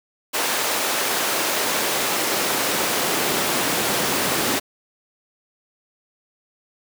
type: noise with high-pass filter sweep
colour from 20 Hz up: pink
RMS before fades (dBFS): -22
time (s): 0.33-4.6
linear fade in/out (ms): 20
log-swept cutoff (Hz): 510 to 200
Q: 0.77
effects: none